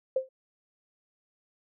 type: tone with exponential decay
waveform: sine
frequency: 523.3 Hz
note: C5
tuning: in tune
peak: -20 dBFS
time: 0.16-0.29 s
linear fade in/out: 5 ms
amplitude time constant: 28 ms
effects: none